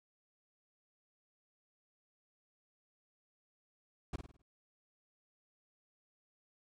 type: noise with echo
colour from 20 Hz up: brown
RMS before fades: -37 dBFS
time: 4.13-4.16 s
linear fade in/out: 5 ms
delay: 52 ms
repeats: 5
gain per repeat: -7 dB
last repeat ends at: 4.42 s
effects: low-pass 8000 Hz 12 dB/octave + MP3 96 kbps